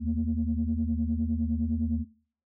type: tone cluster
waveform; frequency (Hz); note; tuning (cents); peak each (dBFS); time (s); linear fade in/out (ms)
sine; 79.2 / 225.8 / 235.6; D#2 / A3 / A#3; +31 / +45 / +19; -29; 0-2.05; 50
effects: noise-tail reverb RT60 0.5 s tail -20 dB re dry + tanh soft clip ceiling -16 dBFS